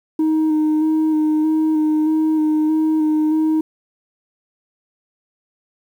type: tone with vibrato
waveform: sine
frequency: 311.1 Hz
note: D#4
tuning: in tune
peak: -11 dBFS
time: 0.19-3.61 s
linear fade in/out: 5 ms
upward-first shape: square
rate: 1.6 Hz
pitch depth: 16 cents each way
effects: tanh soft clip ceiling -13 dBFS + 8-bit